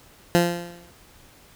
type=tone with exponential decay; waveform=15% pulse; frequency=173 Hz; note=F3; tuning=16 cents flat; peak=-7 dBFS; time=0.35-0.91 s; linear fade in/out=0 ms; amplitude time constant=120 ms; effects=pink hiss -52 dBFS RMS until 1.55 s